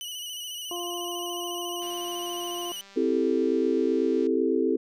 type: tone with vibrato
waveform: sawtooth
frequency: 2960 Hz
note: F#7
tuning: in tune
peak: -31 dBFS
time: 0.01-2.81 s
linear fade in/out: 0 ms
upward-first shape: square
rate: 14 Hz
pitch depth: 34 cents each way
type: harmonic tone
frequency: 349.2 Hz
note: F4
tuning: in tune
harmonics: 1 / 2 / 3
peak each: -34 / -37 / -39 dBFS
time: 0.71-2.72 s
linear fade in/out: 2 ms
type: click train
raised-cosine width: 0.2 ms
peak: -33 dBFS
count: 483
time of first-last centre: 1.82-4.267 s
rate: 197 Hz
type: chord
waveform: sine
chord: A minor seventh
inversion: first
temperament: equal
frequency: 261.6 / 329.6 / 392 / 440 Hz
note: C4 / E4 / G4 / A4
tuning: 0 / 0 / 0 / 0 cents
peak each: -27 dBFS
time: 2.96-4.77 s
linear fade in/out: 10 ms
effects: none